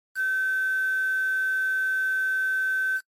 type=tone with quantisation; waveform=sine; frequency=1536 Hz; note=G6; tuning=36 cents flat; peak=-22 dBFS; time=0.15-3.01 s; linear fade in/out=50 ms; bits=7; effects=noise-tail reverb RT60 0.1 s tail -25 dB re dry + MP3 64 kbps